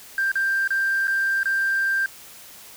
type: tone with dropouts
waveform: triangle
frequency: 1580 Hz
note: G6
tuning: 13 cents sharp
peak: -16 dBFS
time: 0.18-2.06 s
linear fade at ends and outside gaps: 2 ms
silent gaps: 0.317-0.355 / 0.676-0.705 / 1.072-1.079 / 1.432-1.456 s
effects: tanh soft clip ceiling -16 dBFS + white hiss -44 dBFS RMS until 2.76 s